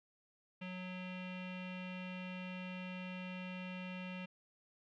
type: tone with low-pass filter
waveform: square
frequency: 183.4 Hz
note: F#3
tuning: 15 cents flat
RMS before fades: -45 dBFS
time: 0.61-4.26 s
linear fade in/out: 10 ms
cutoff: 2700 Hz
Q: 5.8
effects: none